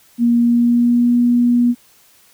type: tone with pitch glide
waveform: sine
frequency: 236.8 to 241.4 Hz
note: A#3 to B3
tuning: +27 to -39 cents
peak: -10 dBFS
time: 0.18-1.75 s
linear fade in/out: 50 ms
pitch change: +34 cents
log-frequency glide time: 0.4-1.15 s
effects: white hiss -51 dBFS RMS until 2.33 s